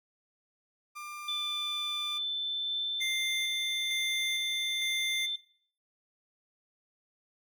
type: tone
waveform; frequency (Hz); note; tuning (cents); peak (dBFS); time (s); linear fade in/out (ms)
30% pulse; 1194; D6; +28; -37; 0.95-2.19; 20
type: tone with pitch glide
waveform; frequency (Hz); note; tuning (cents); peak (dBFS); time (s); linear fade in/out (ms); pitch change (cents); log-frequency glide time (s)
sine; 3520 to 3547; A7 to A7; 0 to +13; -30; 1.28-5.36; 5; +13; 2.02-3.07
type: tone with tremolo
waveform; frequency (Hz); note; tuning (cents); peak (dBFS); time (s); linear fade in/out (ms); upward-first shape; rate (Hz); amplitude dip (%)
square; 2093; C7; 0; -32; 3-5.27; 20; square; 1.1; 30
effects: noise-tail reverb RT60 0.5 s tail -18 dB re dry